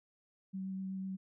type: tone with vibrato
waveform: sine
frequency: 190.5 Hz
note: G3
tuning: 49 cents flat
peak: -37 dBFS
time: 0.53-1.17 s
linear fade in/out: 20 ms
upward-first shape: sine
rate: 8 Hz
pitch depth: 10 cents each way
effects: none